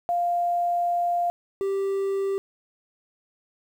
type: tone pair in turn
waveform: sine / triangle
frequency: 698 / 391.7 Hz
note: F5 / G4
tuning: -1 / -1 cents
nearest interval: minor seventh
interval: 1000 cents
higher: first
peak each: -21 dBFS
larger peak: neither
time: 0.09-1.3 / 1.61-2.38 s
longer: first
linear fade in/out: 0 ms
effects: 9-bit